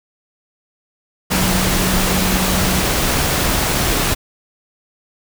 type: tone in noise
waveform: sine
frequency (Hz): 185.9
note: F#3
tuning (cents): +8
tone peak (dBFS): -20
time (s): 1.3-2.83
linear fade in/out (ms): 20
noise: pink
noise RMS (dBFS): -17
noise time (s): 1.3-4.15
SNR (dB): -6
effects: none